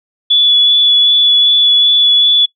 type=tone with vibrato; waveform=sine; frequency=3429 Hz; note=A7; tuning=45 cents flat; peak=-6 dBFS; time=0.3-2.46 s; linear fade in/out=10 ms; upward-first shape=sine; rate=2.6 Hz; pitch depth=10 cents each way; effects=noise-tail reverb RT60 0.1 s tail -21 dB re dry